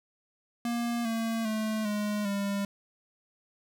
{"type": "tone with pitch steps", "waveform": "square", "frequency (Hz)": [236.3, 226.7, 217.4, 208.6, 200.1], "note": ["A#3", "A#3", "A3", "G#3", "G3"], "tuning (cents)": [24, -48, -21, 8, 36], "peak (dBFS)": -29, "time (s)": [0.65, 2.65], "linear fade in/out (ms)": 2, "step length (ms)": 400, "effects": []}